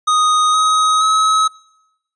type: tone with pitch steps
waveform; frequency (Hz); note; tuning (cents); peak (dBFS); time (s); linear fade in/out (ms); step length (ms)
square; 1244.5 / 1262.6 / 1281; D#6 / D#6 / E6; 0 / +25 / -50; -12; 0.07-1.48; 10; 470
effects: noise-tail reverb RT60 0.9 s tail -24 dB re dry + resampled to 22050 Hz